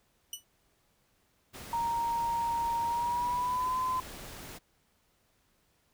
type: tone with exponential decay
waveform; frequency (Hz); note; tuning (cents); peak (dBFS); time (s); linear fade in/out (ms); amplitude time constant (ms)
15% pulse; 2960; F#7; 0; -26; 0.33-0.44; 2; 23
type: noise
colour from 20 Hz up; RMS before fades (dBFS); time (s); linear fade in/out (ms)
pink; -45; 1.53-4.59; 20
type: tone with pitch glide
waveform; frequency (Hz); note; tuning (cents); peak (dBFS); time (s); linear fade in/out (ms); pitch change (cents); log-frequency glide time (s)
sine; 932.3 to 1022.6; A#5 to C6; 0 to -40; -28; 1.73-4; 2; +160; 2.85-3.78
effects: pink hiss -71 dBFS RMS until 5.93 s